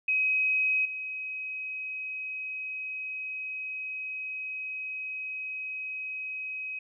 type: tone with level steps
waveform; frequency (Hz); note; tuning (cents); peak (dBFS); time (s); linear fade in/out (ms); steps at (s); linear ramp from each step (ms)
sine; 2535; D#7; +32; -23 / -33; 0.08-6.79; 5; 0.85; 5
effects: none

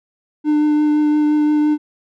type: tone with vibrato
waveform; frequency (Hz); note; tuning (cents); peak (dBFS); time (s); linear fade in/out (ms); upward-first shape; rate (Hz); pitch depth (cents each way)
triangle; 300.2; D4; +38; -10; 0.44-1.78; 50; triangle; 5.8; 12
effects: none

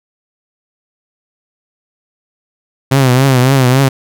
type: tone with vibrato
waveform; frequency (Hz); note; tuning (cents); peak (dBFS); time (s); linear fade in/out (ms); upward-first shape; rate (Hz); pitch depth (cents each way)
sawtooth; 130.81; C3; 0; -3; 2.91-3.89; 10; triangle; 3.6; 110
effects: none

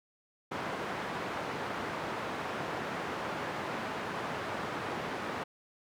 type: band-pass noise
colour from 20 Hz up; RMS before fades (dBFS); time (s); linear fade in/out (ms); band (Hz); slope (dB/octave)
white; -37; 0.51-5.44; 10; 120 to 1300; 12
effects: none

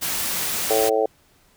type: noise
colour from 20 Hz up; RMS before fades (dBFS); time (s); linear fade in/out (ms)
white; -25; 0.01-0.9; 20
type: harmonic tone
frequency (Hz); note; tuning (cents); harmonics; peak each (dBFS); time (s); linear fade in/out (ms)
110; A2; 0; 3 / 4 / 5 / 6 / 7; -30 / -20 / -23 / -26 / -25; 0.7-1.06; 5
effects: pink hiss -58 dBFS RMS until 1.56 s

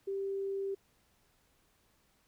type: tone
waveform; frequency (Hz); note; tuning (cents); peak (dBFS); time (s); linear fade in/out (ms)
sine; 392; G4; 0; -33; 0.07-0.75; 10
effects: pink hiss -71 dBFS RMS until 2.27 s

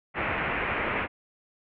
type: low-pass noise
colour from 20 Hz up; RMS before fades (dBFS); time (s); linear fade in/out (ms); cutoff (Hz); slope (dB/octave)
white; -29; 0.14-1.08; 50; 2500; 48
effects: none

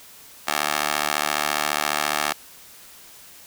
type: tone with high-pass filter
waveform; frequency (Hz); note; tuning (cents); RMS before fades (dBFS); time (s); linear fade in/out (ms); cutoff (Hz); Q
15% pulse; 74.6; D2; +28; -24; 0.47-2.33; 10; 920; 0.82
effects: white hiss -46 dBFS RMS until 3.46 s

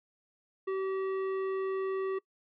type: tone with hard clipping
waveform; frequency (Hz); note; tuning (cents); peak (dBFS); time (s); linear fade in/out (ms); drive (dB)
sine; 383.2; G4; -39; -32; 0.67-2.19; 10; 14
effects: noise-tail reverb RT60 0.1 s tail -23 dB re dry + low-pass 2000 Hz 12 dB/octave

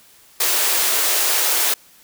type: high-pass noise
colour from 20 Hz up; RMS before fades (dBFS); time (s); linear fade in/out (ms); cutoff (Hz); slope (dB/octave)
white; -18; 0.4-1.74; 5; 330; 48
effects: white hiss -50 dBFS RMS until 2.03 s

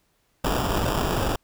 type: noise with sample-and-hold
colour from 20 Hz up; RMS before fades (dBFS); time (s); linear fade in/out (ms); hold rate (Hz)
pink; -24; 0.44-1.36; 5; 2100
effects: pink hiss -68 dBFS RMS until 1.43 s

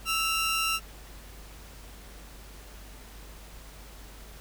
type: tone pair together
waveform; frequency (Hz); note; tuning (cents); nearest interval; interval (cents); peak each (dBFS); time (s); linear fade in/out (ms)
sawtooth; 1318 / 2793; E6 / F7; -1 / -1; octave + minor second; 1300; -25; 0.05-0.8; 50
effects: added 50 Hz sine -46 dBFS peak until 4.4 s + pink hiss -50 dBFS RMS until 4.4 s

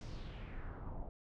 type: noise with low-pass filter sweep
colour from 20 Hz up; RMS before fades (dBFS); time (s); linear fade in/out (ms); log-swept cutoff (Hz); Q
brown; -45; 0.01-1.09; 2; 6100 to 670; 2.6
effects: none

